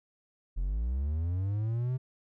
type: linear sweep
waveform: triangle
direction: up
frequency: 40.4 to 130.81 Hz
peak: -26 dBFS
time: 0.56-1.98 s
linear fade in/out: 20 ms
effects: none